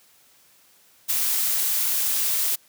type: noise with ADSR envelope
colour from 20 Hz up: blue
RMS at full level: -21 dBFS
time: 1.08-2.56 s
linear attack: 25 ms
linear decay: 8 ms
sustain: -2 dB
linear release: 14 ms
effects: white hiss -57 dBFS RMS until 2.68 s + high-pass 80 Hz 12 dB/octave